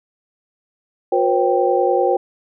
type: tone cluster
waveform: sine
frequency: 360.8 / 484.7 / 535 / 784 Hz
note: F#4 / B4 / C5 / G5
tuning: -44 / -32 / +38 / 0 cents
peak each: -19 dBFS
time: 1.12-2.17 s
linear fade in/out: 5 ms
effects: none